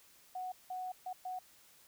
sine tone bursts at uneven times, 738 Hz, F#5, 5 cents flat, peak -38 dBFS, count 4, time 0.35-0.52 / 0.7-0.92 / 1.06-1.13 / 1.25-1.39 s, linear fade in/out 5 ms, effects white hiss -63 dBFS RMS until 1.87 s

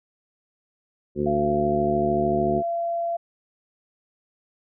harmonic tone, 73.5 Hz, D2, 2 cents sharp, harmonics 1 / 2 / 3 / 4 / 5 / 6 / 7, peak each -36 / -31 / -27 / -33 / -24 / -34 / -34 dBFS, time 1.15-2.63 s, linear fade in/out 50 ms
sine tone, 681 Hz, F5, 44 cents flat, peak -23 dBFS, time 1.26-3.17 s, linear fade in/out 10 ms
effects none

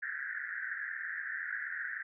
pink band-pass noise, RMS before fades -39 dBFS, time 0.02-2.03 s, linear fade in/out 10 ms, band 1500 to 1900 Hz, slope 96 dB/octave, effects none

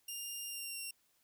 10% pulse tone with pitch glide, 2805 to 2750 Hz, F7 to F7, +7 to -27 cents, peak -33 dBFS, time 0.08-0.91 s, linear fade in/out 5 ms, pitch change -34 cents, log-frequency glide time 0.45-0.79 s, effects white hiss -74 dBFS RMS until 1.23 s

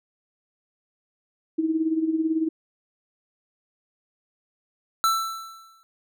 sine tone with tremolo, 320 Hz, D#4, 49 cents sharp, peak -18 dBFS, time 1.58-2.49 s, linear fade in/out 10 ms, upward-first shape sine, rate 18 Hz, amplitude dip 65%
square tone with exponential decay, 1331 Hz, E6, 16 cents sharp, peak -17 dBFS, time 5.04-5.83 s, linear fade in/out 0 ms, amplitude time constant 170 ms
effects none

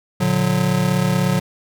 square chord, Bb augmented, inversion none, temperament just, 116.54 / 145.68 / 182.1 Hz, Bb2 / D3 / F#3, 0 / -14 / -27 cents, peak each -24 / -21 / -19 dBFS, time 0.2-1.4 s, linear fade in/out 10 ms, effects none

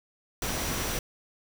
sine tone in noise, 5840 Hz, F#8, 24 cents flat, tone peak -41 dBFS, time 0.42-0.99 s, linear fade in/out 2 ms, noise pink, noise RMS -31 dBFS, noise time 0.42-0.99 s, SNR -13 dB, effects none

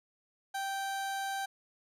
30% pulse tone, 782 Hz, G5, 4 cents flat, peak -31 dBFS, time 0.54-1.46 s, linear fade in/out 10 ms, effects resampled to 32000 Hz

